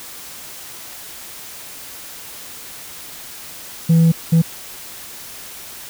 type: tone bursts at uneven times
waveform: sine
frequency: 164.81 Hz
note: E3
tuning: in tune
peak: -6 dBFS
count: 2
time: 3.89-4.12 / 4.32-4.42 s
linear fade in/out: 10 ms
effects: tanh soft clip ceiling -8 dBFS + white hiss -35 dBFS RMS until 5.89 s